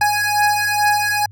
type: beating tone pair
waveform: 25% pulse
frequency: 830.6 / 832.9 Hz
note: G#5 / G#5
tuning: 0 / +5 cents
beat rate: 2.3 Hz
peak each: -14 dBFS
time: 0.01-1.26 s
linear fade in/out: 5 ms
effects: added 102 Hz sine -38 dBFS peak until 1.31 s

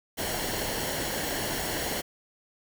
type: noise with comb filter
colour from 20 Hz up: pink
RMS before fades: -31 dBFS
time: 0.17-2.02 s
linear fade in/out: 20 ms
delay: 0.81 ms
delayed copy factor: -0.55
effects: none

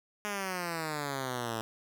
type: exponential sweep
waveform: 5% pulse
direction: down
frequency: 210 to 110 Hz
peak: -22 dBFS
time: 0.25-1.61 s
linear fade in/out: 0 ms
effects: none

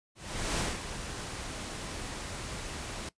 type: noise with ADSR envelope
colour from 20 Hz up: pink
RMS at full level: -30 dBFS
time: 0.15-3.09 s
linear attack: 440 ms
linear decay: 190 ms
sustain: -9 dB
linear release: 3 ms
effects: noise-tail reverb RT60 0.1 s tail -19 dB re dry + resampled to 22050 Hz

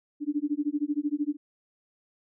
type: tone with tremolo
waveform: sine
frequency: 293.7 Hz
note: D4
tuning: in tune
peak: -22 dBFS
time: 0.2-1.37 s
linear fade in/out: 50 ms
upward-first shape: sine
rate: 13 Hz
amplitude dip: 100%
effects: none

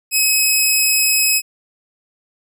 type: tone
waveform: 10% pulse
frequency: 2555 Hz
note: D#7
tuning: 45 cents sharp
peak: -4 dBFS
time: 0.11-1.42 s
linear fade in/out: 50 ms
effects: none

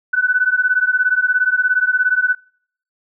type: beating tone pair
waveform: sine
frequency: 1488 / 1505 Hz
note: F#6 / F#6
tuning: +9 / +29 cents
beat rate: 17 Hz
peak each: -16 dBFS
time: 0.13-2.35 s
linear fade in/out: 10 ms
effects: noise-tail reverb RT60 0.6 s tail -26 dB re dry

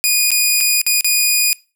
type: tone with dropouts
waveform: 10% pulse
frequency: 2462 Hz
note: D#7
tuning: 19 cents flat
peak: -3 dBFS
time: 0.04-1.53 s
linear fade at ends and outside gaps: 0 ms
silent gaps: 0.306-0.316 / 0.605-0.609 / 0.815-0.865 / 1.009-1.045 s
effects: noise-tail reverb RT60 0.3 s tail -22 dB re dry

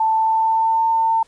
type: tone with pitch glide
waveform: sine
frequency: 884 to 901 Hz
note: A5 to A5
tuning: +8 to +41 cents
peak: -14 dBFS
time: 0-1.23 s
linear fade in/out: 5 ms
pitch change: +33 cents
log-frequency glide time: 0.12-0.89 s
effects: pink hiss -55 dBFS RMS until 1.27 s + resampled to 22050 Hz

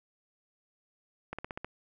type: slowing click train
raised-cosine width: 0.5 ms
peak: -22 dBFS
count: 6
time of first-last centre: 1.33-1.646 s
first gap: 56 ms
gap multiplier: 1.06
effects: none

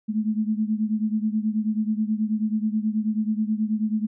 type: beating tone pair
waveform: sine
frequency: 213.1 / 222.4 Hz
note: G#3 / A3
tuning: +45 / +19 cents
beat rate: 9.3 Hz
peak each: -23 / -26 dBFS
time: 0.08-4.07 s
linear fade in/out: 20 ms
effects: none

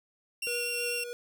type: tone with vibrato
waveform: sawtooth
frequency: 2743 Hz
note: F7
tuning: 32 cents flat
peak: -28 dBFS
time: 0.42-1.04 s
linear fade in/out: 5 ms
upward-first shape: sine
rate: 8 Hz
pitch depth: 10 cents each way
type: tone with tremolo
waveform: square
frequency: 481.9 Hz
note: B4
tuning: 43 cents flat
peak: -34 dBFS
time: 0.47-1.13 s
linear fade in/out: 0 ms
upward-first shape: triangle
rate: 3.1 Hz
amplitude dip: 50%
effects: none

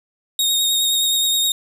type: tone with vibrato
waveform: sawtooth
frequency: 3729 Hz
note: A#7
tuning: in tune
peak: -13 dBFS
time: 0.39-1.52 s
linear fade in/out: 2 ms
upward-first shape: sine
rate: 9.6 Hz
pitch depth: 24 cents each way
effects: none

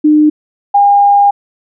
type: tone pair in turn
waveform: sine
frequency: 302.9 / 808.6 Hz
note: D#4 / G#5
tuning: -46 / -46 cents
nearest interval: octave + perfect fourth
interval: 1700 cents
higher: second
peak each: -4 dBFS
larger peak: neither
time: 0.04-0.3 / 0.74-1.31 s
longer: second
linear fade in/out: 10 ms
effects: none

